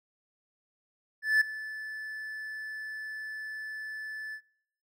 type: tone with ADSR envelope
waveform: triangle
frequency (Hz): 1743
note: A6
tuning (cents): -17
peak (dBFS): -17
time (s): 1.22-4.41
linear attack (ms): 190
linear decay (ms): 8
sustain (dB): -18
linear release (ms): 74
effects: noise-tail reverb RT60 0.7 s tail -22 dB re dry